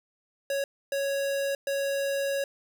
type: tone bursts at uneven times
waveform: square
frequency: 554.4 Hz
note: C#5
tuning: in tune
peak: -27 dBFS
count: 3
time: 0.5-0.64 / 0.92-1.55 / 1.67-2.44 s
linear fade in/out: 2 ms
effects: none